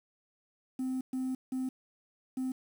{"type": "tone bursts at uneven times", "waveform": "triangle", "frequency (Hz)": 258.8, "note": "C4", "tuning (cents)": -19, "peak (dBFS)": -28, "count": 4, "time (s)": [[0.79, 1.01], [1.13, 1.35], [1.52, 1.69], [2.37, 2.52]], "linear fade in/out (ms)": 5, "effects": ["tanh soft clip ceiling -26 dBFS", "9-bit"]}